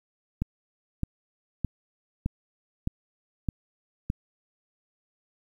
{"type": "click train", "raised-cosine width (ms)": 5, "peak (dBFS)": -14, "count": 7, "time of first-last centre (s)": [0.42, 4.101], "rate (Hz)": 1.63, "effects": ["9-bit"]}